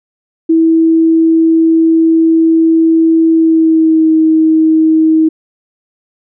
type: tone with pitch glide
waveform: sine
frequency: 325.6 to 317.6 Hz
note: E4 to D#4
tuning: -21 to +36 cents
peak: -5 dBFS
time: 0.49-5.29 s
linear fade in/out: 10 ms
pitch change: -43 cents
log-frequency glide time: 3.31-4.12 s
effects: none